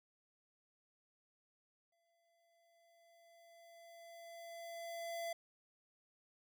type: tone with exponential growth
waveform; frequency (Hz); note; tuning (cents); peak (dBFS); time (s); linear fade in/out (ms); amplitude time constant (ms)
square; 676; E5; +43; -40; 1.92-5.33; 5; 740
effects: none